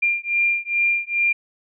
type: beating tone pair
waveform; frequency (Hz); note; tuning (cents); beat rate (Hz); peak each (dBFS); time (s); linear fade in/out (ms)
sine; 2391 / 2393.4; D7 / D7; +30 / +32; 2.4; -21; 0.02-1.33; 10
effects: none